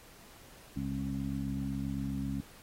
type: harmonic tone with a mistuned harmonic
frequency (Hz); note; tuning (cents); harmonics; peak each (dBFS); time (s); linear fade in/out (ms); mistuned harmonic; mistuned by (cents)
67.7; C#2; -40; 1 / 2 / 3 / 4; -41 / -38 / -37 / -37; 0.76-2.41; 5; 1; -46
effects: pink hiss -56 dBFS RMS until 2.62 s + AAC 48 kbps